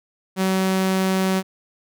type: tone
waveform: sawtooth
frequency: 189.2 Hz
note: F#3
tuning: 39 cents sharp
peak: -14 dBFS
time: 0.36-1.43 s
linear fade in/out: 50 ms
effects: none